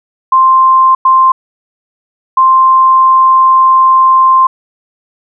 sine tone bursts at uneven times, 1050 Hz, C6, 6 cents sharp, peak -3 dBFS, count 3, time 0.32-0.95 / 1.05-1.32 / 2.37-4.47 s, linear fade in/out 5 ms, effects none

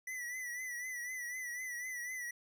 square tone with vibrato, 1975.5 Hz, B6, in tune, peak -40 dBFS, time 0.07-2.31 s, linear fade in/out 5 ms, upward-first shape triangle, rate 4 Hz, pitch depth 73 cents each way, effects none

